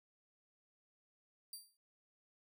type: tone with exponential decay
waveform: 15% pulse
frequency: 4702 Hz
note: D8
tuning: 1 cent sharp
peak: -37 dBFS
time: 1.53-1.77 s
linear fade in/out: 2 ms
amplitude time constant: 51 ms
effects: noise-tail reverb RT60 0.1 s tail -25 dB re dry